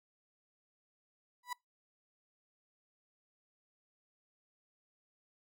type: tone with exponential growth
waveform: 35% pulse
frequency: 984 Hz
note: B5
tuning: 7 cents flat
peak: -32 dBFS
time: 1.43-1.53 s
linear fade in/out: 5 ms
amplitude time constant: 21 ms
effects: noise-tail reverb RT60 0.2 s tail -26 dB re dry